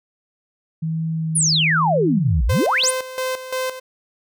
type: tone with vibrato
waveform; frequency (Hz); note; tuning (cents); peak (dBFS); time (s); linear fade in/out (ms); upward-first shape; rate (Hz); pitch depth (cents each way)
sine; 160; D#3; +49; -20; 0.82-2.41; 10; sine; 1.1; 19
type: exponential two-way sweep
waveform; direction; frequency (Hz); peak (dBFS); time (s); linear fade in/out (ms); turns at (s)
sine; down then up; 10610 to 50 to 10610; -15; 1.35-2.91; 10; 2.46
type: tone with tremolo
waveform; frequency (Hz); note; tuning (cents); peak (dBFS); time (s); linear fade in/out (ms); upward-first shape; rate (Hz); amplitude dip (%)
sawtooth; 516; C5; -24; -17; 2.49-3.8; 10; square; 2.9; 70
effects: none